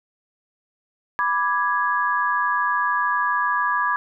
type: chord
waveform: sine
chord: G# diminished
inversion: first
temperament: equal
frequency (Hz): 987.8 / 1174.7 / 1661.2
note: B5 / D6 / G#6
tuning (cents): 0 / 0 / 0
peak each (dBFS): -23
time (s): 1.19-3.96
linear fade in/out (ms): 0
effects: none